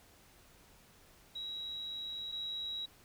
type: tone pair in turn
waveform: sine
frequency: 3864 / 3864 Hz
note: B7 / B7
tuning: -39 / -39 cents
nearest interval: unison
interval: 0 cents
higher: neither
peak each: -39 / -37 dBFS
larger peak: second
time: 1.35-2.32 / 2.32-2.86 s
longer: first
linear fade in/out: 10 ms
effects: pink hiss -62 dBFS RMS until 3.04 s